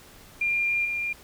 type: tone with level steps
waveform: sine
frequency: 2398 Hz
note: D7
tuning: 36 cents sharp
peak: -22 / -26 dBFS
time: 0.41-1.13 s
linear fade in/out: 5 ms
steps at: 0.85 s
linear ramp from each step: 2 ms
effects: pink hiss -50 dBFS RMS until 1.23 s